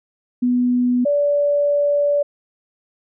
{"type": "tone pair in turn", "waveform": "sine", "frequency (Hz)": [246.8, 578.1], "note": ["B3", "D5"], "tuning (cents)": [-1, -27], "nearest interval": "octave + minor third", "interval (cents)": 1474, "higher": "second", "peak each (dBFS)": -14, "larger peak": "neither", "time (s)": [[0.42, 1.05], [1.05, 2.23]], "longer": "second", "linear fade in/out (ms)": 10, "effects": []}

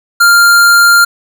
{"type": "tone", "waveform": "square", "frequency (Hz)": 1396.9, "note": "F6", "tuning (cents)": 0, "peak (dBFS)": -4, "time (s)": [0.2, 1.05], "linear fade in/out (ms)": 10, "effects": []}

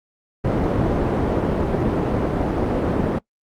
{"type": "low-pass noise", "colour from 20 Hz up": "white", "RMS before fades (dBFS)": -20, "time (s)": [0.44, 3.19], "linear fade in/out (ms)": 10, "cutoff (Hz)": 460, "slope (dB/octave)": 12, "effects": ["noise-tail reverb RT60 0.1 s tail -25 dB re dry", "Opus 32 kbps"]}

